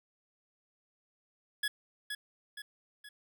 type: tone with echo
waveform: 25% pulse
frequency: 1685 Hz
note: G#6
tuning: 25 cents sharp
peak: -26 dBFS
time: 1.63-1.68 s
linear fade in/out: 5 ms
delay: 470 ms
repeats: 3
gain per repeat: -6 dB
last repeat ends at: 3.09 s
effects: none